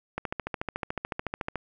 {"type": "click train", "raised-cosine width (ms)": 0.5, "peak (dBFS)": -15, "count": 20, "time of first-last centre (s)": [0.18, 1.557], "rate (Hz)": 13.8, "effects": []}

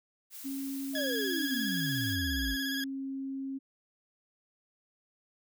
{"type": "noise", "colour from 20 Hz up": "blue", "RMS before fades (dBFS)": -45, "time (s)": [0.3, 2.17], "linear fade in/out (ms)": 50}
{"type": "tone with pitch glide", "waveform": "sine", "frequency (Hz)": [272.7, 270], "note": ["C#4", "C#4"], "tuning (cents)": [-28, -45], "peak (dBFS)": -34, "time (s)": [0.44, 3.59], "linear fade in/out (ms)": 20, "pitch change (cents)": -17, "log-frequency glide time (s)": [1.46, 3.12]}
{"type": "exponential sweep", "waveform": "sine", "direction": "down", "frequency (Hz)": [659.3, 49], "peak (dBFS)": -33, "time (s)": [0.93, 2.57], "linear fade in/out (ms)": 50}
{"type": "tone with vibrato", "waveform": "20% pulse", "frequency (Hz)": 1660, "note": "G#6", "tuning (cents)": -1, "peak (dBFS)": -28, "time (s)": [0.95, 2.84], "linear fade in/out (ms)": 2, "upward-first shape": "square", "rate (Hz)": 17, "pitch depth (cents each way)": 27}
{"effects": []}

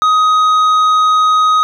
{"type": "tone with tanh clipping", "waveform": "triangle", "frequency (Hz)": 1256, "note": "D#6", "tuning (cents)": 16, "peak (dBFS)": -9, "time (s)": [0.02, 1.63], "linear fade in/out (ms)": 0, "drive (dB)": 11, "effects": []}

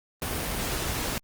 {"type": "noise", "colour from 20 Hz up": "pink", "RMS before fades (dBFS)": -30, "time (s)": [0.22, 1.18], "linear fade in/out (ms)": 0, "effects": ["Opus 32 kbps"]}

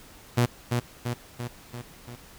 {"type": "tone with echo", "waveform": "sawtooth", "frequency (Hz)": 120.8, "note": "B2", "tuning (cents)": -38, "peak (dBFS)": -15, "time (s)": [0.37, 0.46], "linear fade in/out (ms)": 10, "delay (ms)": 340, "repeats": 5, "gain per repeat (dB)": -4, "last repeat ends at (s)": 2.16, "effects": ["pink hiss -50 dBFS RMS until 2.38 s"]}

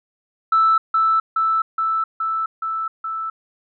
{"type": "tone with echo", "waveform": "sine", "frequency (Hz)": 1318.5, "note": "E6", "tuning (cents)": 0, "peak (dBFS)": -11, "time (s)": [0.52, 0.78], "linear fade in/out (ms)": 5, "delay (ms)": 420, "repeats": 6, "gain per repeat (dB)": -2, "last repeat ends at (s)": 3.3, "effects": ["tanh soft clip ceiling -8 dBFS"]}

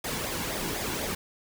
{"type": "noise with flanger", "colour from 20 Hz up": "pink", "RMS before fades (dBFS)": -32, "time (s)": [0.04, 1.15], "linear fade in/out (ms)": 5, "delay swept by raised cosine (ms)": [0.69, 1.65], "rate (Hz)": 4, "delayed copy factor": -0.55, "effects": []}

